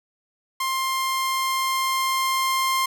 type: tone with level ramp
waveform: sawtooth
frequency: 1056 Hz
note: C6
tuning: 16 cents sharp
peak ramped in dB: -19 to -16 dBFS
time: 0.6-2.86 s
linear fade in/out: 5 ms
effects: none